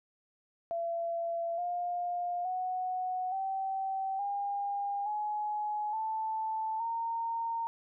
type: tone with pitch steps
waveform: sine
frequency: 676 / 706.3 / 738 / 771.2 / 805.8 / 841.9 / 879.7 / 919.2 Hz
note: E5 / F5 / F#5 / G5 / G5 / G#5 / A5 / A#5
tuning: +43 / +19 / -5 / -28 / +48 / +23 / -1 / -25 cents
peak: -31 dBFS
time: 0.71-7.67 s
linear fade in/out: 0 ms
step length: 870 ms
effects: none